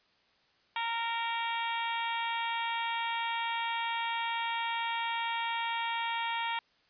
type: harmonic tone with a mistuned harmonic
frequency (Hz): 462.2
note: A#4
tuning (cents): -15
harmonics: 2 / 3 / 4 / 5 / 6 / 7 / 8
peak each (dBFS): -33 / -42 / -40 / -39 / -42 / -41 / -46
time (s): 0.76-6.59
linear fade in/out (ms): 2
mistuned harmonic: 7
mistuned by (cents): +16
effects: white hiss -68 dBFS RMS until 6.89 s + resampled to 11025 Hz